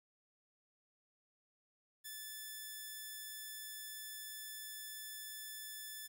5% pulse tone, 1743 Hz, A6, 17 cents flat, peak -35 dBFS, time 2.04-6.08 s, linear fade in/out 20 ms, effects 12-bit

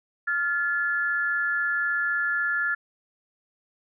sine tone pair together, 1396.9 / 1720.7 Hz, F6 / A6, 0 / -39 cents, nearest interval major third, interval 361 cents, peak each -26 / -25 dBFS, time 0.27-2.75 s, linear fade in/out 10 ms, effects none

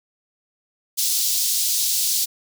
pink high-pass noise, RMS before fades -21 dBFS, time 0.97-2.26 s, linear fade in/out 20 ms, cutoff 4200 Hz, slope 24 dB/octave, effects none

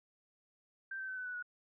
sine tone with pitch steps, 1568 / 1546.4 / 1525.1 / 1504.1 / 1483.4 / 1463 Hz, G6 / G6 / G6 / F#6 / F#6 / F#6, 0 / -24 / -48 / +28 / +4 / -20 cents, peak -39 dBFS, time 0.91-1.426 s, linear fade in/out 5 ms, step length 86 ms, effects none

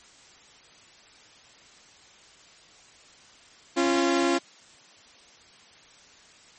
sawtooth tone pair together, 273.4 / 344.5 Hz, C#4 / F4, -24 / -24 cents, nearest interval major third, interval 400 cents, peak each -21 / -19 dBFS, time 3.76-4.39 s, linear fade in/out 20 ms, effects white hiss -53 dBFS RMS until 6.58 s + MP3 32 kbps

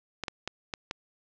clicks, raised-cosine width 0.2 ms, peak -15 dBFS, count 5, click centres 0.237 / 0.282 / 0.476 / 0.738 / 0.911 s, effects low-pass 6000 Hz 12 dB/octave

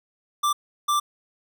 square tone bursts at uneven times, 1178 Hz, D6, 5 cents sharp, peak -20 dBFS, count 2, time 0.43-0.53 / 0.88-1 s, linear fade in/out 10 ms, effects none

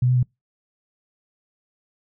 sine tone with pitch steps, 124.6 / 126.3 / 124.3 Hz, B2 / B2 / B2, +16 / +39 / +12 cents, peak -15 dBFS, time 0.02-0.23 s, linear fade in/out 5 ms, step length 70 ms, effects noise-tail reverb RT60 0.2 s tail -26 dB re dry

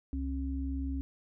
sine tone pair together, 67.6 / 270.7 Hz, C#2 / C#4, -43 / -41 cents, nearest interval 2 octaves, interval 2402 cents, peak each -33 / -36 dBFS, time 0.13-1.01 s, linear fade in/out 0 ms, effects none

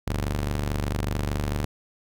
sawtooth ring-modulated tone, 73.42 Hz, D2, in tune, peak -18 dBFS, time 0.07-1.65 s, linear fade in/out 5 ms, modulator 24.3 Hz, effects none

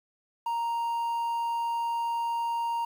triangle tone with quantisation, 932.3 Hz, A#5, in tune, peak -25 dBFS, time 0.46-2.85 s, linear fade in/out 5 ms, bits 9, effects none

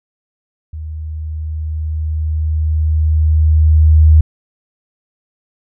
sine tone with level ramp, 77.9 Hz, D#2, 3 cents sharp, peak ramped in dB -23 to -3 dBFS, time 0.73-4.21 s, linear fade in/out 5 ms, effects none

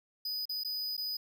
square tone with dropouts, 4978 Hz, D#8, in tune, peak -34 dBFS, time 0.25-1.17 s, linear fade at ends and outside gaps 5 ms, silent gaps 0.455-0.493 / 0.636-0.647 / 0.968-0.977 s, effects none

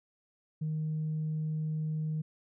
sine tone, 155.56 Hz, D#3, in tune, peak -29 dBFS, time 0.61-2.22 s, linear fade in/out 10 ms, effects tanh soft clip ceiling -27 dBFS

